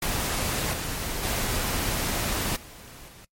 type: noise with level steps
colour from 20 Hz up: pink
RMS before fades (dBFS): -27 / -31 / -27 / -45 / -48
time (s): 0.02-3.25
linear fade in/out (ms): 5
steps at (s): 0.73 / 1.23 / 2.56 / 3.08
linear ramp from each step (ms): 2
effects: noise-tail reverb RT60 0.1 s tail -21 dB re dry + MP3 64 kbps